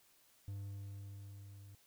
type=tone with level ramp; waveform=triangle; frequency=99.7 Hz; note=G2; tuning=30 cents sharp; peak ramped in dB=-39 to -51 dBFS; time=0.48-1.75 s; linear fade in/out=0 ms; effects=white hiss -69 dBFS RMS until 1.86 s